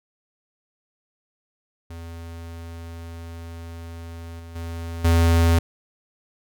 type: tone with level steps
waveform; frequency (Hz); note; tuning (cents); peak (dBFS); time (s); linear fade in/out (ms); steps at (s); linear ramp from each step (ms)
square; 83.6; E2; +25; -35 / -38 / -30 / -15; 1.9-5.59; 5; 4.39 / 4.55 / 5.04; 10
effects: none